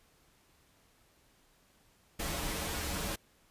pink noise with comb filter, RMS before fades -36 dBFS, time 2.19-3.16 s, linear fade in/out 10 ms, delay 7.9 ms, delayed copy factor -0.65, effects pink hiss -67 dBFS RMS until 3.5 s + resampled to 32000 Hz

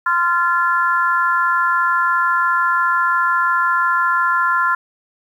harmonic tone, 345.7 Hz, F4, 18 cents flat, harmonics 3 / 4 / 5, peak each -18 / -16 / -22 dBFS, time 0.06-4.75 s, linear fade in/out 5 ms, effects 8-bit

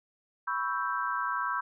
sine chord, C# half-diminished seventh, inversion third, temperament equal, 987.8 / 1108.7 / 1318.5 / 1568 Hz, B5 / C#6 / E6 / G6, 0 / 0 / 0 / 0 cents, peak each -34 dBFS, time 0.47-1.61 s, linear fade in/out 10 ms, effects none

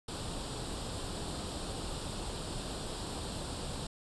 pink noise with comb filter, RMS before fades -39 dBFS, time 0.08-3.87 s, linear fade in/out 5 ms, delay 0.24 ms, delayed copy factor +0.65, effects resampled to 24000 Hz

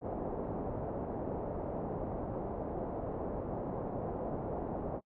white low-pass noise, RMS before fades -38 dBFS, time 0.01-5.01 s, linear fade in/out 50 ms, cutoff 710 Hz, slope 24 dB/octave, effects noise-tail reverb RT60 0.1 s tail -26 dB re dry

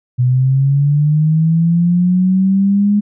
sine linear sweep, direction up, 123.2 to 207.7 Hz, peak -9 dBFS, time 0.18-3.01 s, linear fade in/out 20 ms, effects none

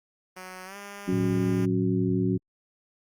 5% pulse tone with pitch glide, 185 to 201.7 Hz, F#3 to G3, 0 to +50 cents, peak -28 dBFS, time 0.36-1.66 s, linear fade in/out 10 ms, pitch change +150 cents, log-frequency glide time 0.65-0.76 s
harmonic tone, 92 Hz, F#2, 9 cents flat, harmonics 2 / 3 / 4, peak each -26 / -28 / -29 dBFS, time 1.07-2.38 s, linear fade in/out 20 ms
sine tone, 113.1 Hz, A2, 48 cents sharp, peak -28 dBFS, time 1.12-2.38 s, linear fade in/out 10 ms
effects Opus 32 kbps

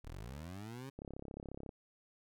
20% pulse linear sweep, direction up, 32.39 to 138.59 Hz, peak -40 dBFS, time 0.04-0.9 s, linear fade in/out 10 ms
click train, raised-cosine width 2 ms, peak -32 dBFS, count 25, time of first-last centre 0.99-1.692 s, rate 34.2 Hz
effects none

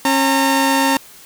sawtooth tone pair together, 271.5 / 914.3 Hz, C#4 / A#5, -36 / -34 cents, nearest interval octave + major sixth, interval 2102 cents, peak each -12 dBFS, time 0.05-0.97 s, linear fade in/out 2 ms, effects white hiss -42 dBFS RMS until 1.25 s

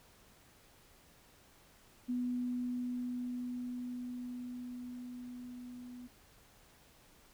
sine tone with level ramp, 246.9 Hz, B3, in tune, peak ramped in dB -32 to -46 dBFS, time 2.08-6.08 s, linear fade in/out 20 ms, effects pink hiss -63 dBFS RMS until 7.33 s

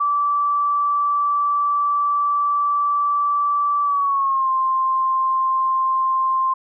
sine tone with pitch glide, 1160 to 1051.5 Hz, D6 to C6, -22 to +8 cents, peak -16 dBFS, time 0-6.54 s, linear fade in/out 10 ms, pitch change -170 cents, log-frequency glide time 3.83-4.5 s, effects none

